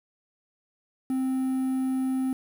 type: tone with quantisation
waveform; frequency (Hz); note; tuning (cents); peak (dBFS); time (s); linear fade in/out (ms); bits
triangle; 261.6; C4; 0; -22; 1.1-2.33; 2; 8
effects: none